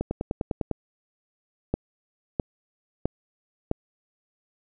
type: two click trains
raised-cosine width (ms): 2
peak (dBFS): -13 / -10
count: 8 / 4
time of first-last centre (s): 0.01-0.713 / 1.74-3.714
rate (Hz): 9.96 / 1.52
effects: none